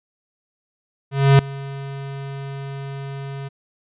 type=tone with ADSR envelope; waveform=square; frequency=137.9 Hz; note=C#3; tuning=9 cents flat; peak=-8 dBFS; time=1.11-3.49 s; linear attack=280 ms; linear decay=3 ms; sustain=-21 dB; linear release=17 ms; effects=resampled to 8000 Hz